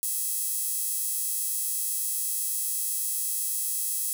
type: tone with high-pass filter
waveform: 5% pulse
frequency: 654 Hz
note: E5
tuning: 14 cents flat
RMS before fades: -29 dBFS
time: 0.03-4.13 s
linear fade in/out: 0 ms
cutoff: 12000 Hz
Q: 4.3
effects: 9-bit